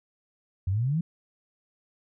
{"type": "exponential sweep", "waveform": "sine", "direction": "up", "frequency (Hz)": [87.8, 174.61], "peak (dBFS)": -23, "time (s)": [0.67, 1.01], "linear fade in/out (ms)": 5, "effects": []}